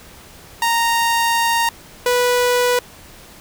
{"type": "tone pair in turn", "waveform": "sawtooth", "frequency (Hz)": [928, 491.6], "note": ["A#5", "B4"], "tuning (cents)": [-8, -8], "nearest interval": "major seventh", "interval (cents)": 1100, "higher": "first", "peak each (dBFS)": [-11, -10], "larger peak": "second", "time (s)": [[0.62, 1.69], [2.06, 2.79]], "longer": "first", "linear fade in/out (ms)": 2, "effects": ["pink hiss -42 dBFS RMS until 3.4 s"]}